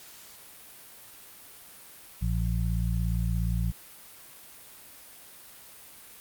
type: harmonic tone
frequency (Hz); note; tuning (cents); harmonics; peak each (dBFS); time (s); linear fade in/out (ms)
57.1; A#1; -35; 1 / 2 / 3; -27 / -30 / -32; 2.21-3.72; 20
effects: white hiss -49 dBFS RMS until 6.2 s + Opus 48 kbps